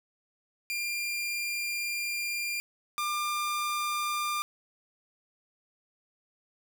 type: tone pair in turn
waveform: sawtooth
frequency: 2394 / 1197 Hz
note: D7 / D6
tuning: +33 / +33 cents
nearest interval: octave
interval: 1200 cents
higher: first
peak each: -27 / -25 dBFS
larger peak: second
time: 0.7-2.6 / 2.98-4.42 s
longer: first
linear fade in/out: 0 ms
effects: none